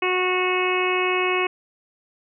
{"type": "harmonic tone with a mistuned harmonic", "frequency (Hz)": 366.5, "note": "F#4", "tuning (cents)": -16, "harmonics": [1, 2, 3, 4, 5, 6, 7, 8], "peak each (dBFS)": [-23, -30, -26, -36, -34, -27, -26, -33], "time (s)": [0.02, 1.47], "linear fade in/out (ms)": 5, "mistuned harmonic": 8, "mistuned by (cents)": -23, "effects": []}